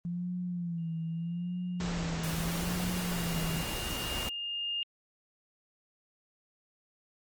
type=tone with vibrato; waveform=sine; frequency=171.3 Hz; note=F3; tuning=33 cents flat; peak=-32 dBFS; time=0.05-3.62 s; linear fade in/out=0 ms; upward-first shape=sine; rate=0.79 Hz; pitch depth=81 cents each way
type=tone with exponential growth; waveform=sine; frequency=2824 Hz; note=F7; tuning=19 cents sharp; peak=-30 dBFS; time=0.78-4.83 s; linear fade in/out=1 ms; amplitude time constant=880 ms
type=noise; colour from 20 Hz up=pink; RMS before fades=-36 dBFS; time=1.8-4.29 s; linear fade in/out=2 ms
effects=Opus 24 kbps